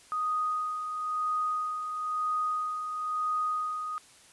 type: tone with tremolo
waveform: sine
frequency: 1244.5 Hz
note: D#6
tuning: in tune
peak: -26 dBFS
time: 0.12-3.98 s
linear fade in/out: 0 ms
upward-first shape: sine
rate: 1 Hz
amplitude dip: 50%
effects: white hiss -56 dBFS RMS until 4.32 s + resampled to 24000 Hz